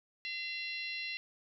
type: harmonic tone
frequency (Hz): 683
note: F5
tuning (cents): -39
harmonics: 3 / 4 / 5 / 6 / 7 / 8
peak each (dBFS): -42 / -40 / -50 / -43 / -56 / -55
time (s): 0.25-1.17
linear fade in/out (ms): 0
effects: none